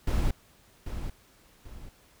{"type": "noise with echo", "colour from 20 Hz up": "brown", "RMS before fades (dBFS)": -25, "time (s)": [0.07, 0.31], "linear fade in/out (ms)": 5, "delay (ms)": 790, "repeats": 2, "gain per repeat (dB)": -9, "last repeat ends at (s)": 1.89, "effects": ["pink hiss -60 dBFS RMS until 2.2 s"]}